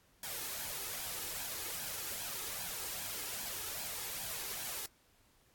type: noise with flanger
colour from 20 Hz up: white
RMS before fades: -41 dBFS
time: 0.23-4.86 s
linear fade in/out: 2 ms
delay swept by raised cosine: 1.2 to 2.4 ms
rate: 2.5 Hz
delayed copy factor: +0.5
effects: pink hiss -69 dBFS RMS until 5.54 s + AAC 64 kbps